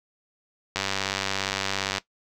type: click train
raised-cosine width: 0.2 ms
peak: -8 dBFS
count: 120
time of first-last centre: 0.76-1.982 s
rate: 97.4 Hz
effects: noise-tail reverb RT60 0.1 s tail -17 dB re dry